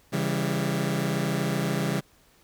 sawtooth chord, C# diminished, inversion none, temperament just, 138.59 / 166.31 / 199.57 Hz, C#3 / E3 / G3, 0 / +16 / +31 cents, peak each -25 dBFS, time 0.12-2.01 s, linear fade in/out 20 ms, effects pink hiss -60 dBFS RMS until 2.43 s

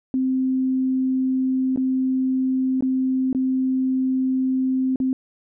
sine tone with dropouts, 260.5 Hz, C4, 7 cents flat, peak -18 dBFS, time 0.14-5.13 s, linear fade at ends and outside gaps 1 ms, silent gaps 1.761-1.774 / 2.808-2.824 / 3.329-3.348 / 4.959-5.001 s, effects none

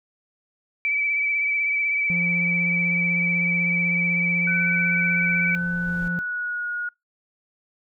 sine tone with vibrato, 2302 Hz, D7, 35 cents flat, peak -20 dBFS, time 0.85-5.55 s, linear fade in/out 0 ms, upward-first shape triangle, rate 16 Hz, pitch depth 33 cents each way
triangle tone, 174.61 Hz, F3, in tune, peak -23 dBFS, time 2.1-6.19 s, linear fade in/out 0 ms
brown noise with exponential growth, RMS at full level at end -36 dBFS, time 4.33-6.08 s, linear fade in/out 1 ms, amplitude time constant 380 ms
sine tone with pitch glide, 1506 to 1443.8 Hz, F#6 to F#6, +30 to -43 cents, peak -25 dBFS, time 4.47-6.89 s, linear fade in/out 5 ms, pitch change -73 cents, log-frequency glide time 5.62-6.68 s
effects noise-tail reverb RT60 0.2 s tail -26 dB re dry

